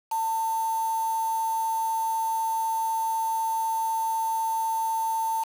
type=tone with quantisation; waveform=sine; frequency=896 Hz; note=A5; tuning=31 cents sharp; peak=-24 dBFS; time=0.11-5.44 s; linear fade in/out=10 ms; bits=6; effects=none